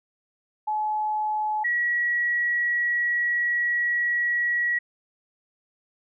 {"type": "tone pair in turn", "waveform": "sine", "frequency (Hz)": [854, 1920.7], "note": ["G#5", "B6"], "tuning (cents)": [48, -49], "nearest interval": "octave + major second", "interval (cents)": 1403, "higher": "second", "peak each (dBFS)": [-23, -21], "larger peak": "second", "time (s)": [[0.67, 1.64], [1.64, 4.79]], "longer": "second", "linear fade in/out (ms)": 10, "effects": []}